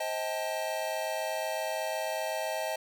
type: chord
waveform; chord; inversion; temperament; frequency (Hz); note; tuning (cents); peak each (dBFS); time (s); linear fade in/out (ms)
square; A half-diminished seventh; first; just; 528 / 633.6 / 792 / 880; C5 / Eb5 / G5 / A5; +16 / +31 / +18 / 0; -40 / -34 / -40 / -39; 0-2.76; 5
effects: none